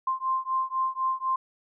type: beating tone pair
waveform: sine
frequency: 1046.5 / 1050.5 Hz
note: C6 / C6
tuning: 0 / +7 cents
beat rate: 4 Hz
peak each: -28 dBFS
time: 0.07-1.36 s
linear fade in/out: 5 ms
effects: none